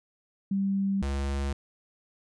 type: tone pair in turn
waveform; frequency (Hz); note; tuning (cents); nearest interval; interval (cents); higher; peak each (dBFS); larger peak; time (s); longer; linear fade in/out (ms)
sine / square; 196 / 69.3; G3 / C#2; 0 / 0; octave + tritone; 1800; first; -24 / -28; first; 0.51-1.02 / 1.02-1.53; neither; 5
effects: resampled to 22050 Hz